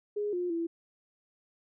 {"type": "tone with pitch steps", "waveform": "sine", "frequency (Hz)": [414.8, 355.4, 334.5], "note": ["G#4", "F4", "E4"], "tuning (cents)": [-2, 30, 25], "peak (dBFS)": -29, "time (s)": [0.16, 0.67], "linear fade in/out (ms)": 10, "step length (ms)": 170, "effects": []}